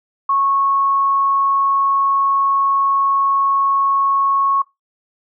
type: tone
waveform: sine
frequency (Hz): 1100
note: C#6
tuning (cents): -14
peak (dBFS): -13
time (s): 0.29-4.62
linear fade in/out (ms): 5
effects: noise-tail reverb RT60 0.2 s tail -22 dB re dry